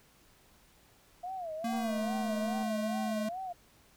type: tone with vibrato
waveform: sine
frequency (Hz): 690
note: F5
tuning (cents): -21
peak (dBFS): -36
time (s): 1.23-3.53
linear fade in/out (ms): 10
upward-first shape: sine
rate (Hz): 2.4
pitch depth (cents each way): 180
type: tone with pitch glide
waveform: square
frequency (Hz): 228.9 to 216.1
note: A#3 to A3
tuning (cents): -31 to -31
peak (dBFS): -33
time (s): 1.64-3.29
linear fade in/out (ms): 5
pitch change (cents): -100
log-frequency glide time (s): 1.75-2.03
type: click train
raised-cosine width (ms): 1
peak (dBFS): -36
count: 215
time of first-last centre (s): 1.73-2.629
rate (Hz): 238
effects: pink hiss -63 dBFS RMS until 3.96 s